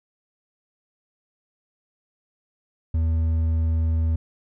triangle tone with hard clipping, 81 Hz, E2, 30 cents flat, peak -20 dBFS, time 2.94-4.16 s, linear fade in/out 5 ms, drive 7 dB, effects none

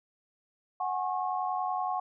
sine chord, F# suspended second, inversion none, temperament equal with one note detuned, 740 / 830.6 / 1088.4 Hz, F#5 / G#5 / C#6, 0 / 0 / -32 cents, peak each -31 / -35 / -34 dBFS, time 0.8-2 s, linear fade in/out 5 ms, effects none

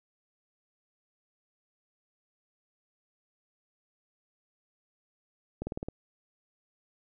slowing click train, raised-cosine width 2 ms, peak -21 dBFS, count 6, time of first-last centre 5.62-5.885 s, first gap 50 ms, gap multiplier 1.03, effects none

